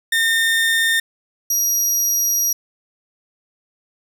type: tone pair in turn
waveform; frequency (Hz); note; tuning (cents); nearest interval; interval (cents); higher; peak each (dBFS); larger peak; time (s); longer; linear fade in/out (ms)
30% pulse; 1819 / 5742; A#6 / F8; -43 / +47; octave + minor sixth; 1990; second; -12; neither; 0.12-1 / 1.5-2.53; second; 5
effects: none